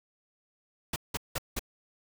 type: noise bursts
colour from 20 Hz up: pink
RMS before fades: -32 dBFS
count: 4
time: 0.93-1.594 s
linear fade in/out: 5 ms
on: 31 ms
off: 180 ms
effects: none